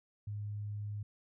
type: tone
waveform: sine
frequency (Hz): 103.83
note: G#2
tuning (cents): 0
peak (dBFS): -37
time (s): 0.27-1.03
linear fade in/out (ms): 5
effects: none